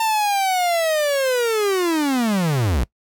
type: linear sweep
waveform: 45% pulse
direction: down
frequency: 903 to 51.5 Hz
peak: -17 dBFS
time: 0-2.84 s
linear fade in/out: 5 ms
effects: noise-tail reverb RT60 0.1 s tail -22 dB re dry